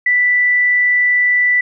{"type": "tone", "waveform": "sine", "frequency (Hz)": 1975.5, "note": "B6", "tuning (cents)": 0, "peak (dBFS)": -10, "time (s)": [0.06, 1.61], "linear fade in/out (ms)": 5, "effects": []}